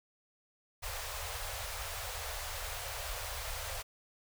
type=band-stop noise; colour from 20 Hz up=pink; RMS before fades=-40 dBFS; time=0.82-3.83 s; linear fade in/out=20 ms; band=100 to 490 Hz; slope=48 dB/octave; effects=none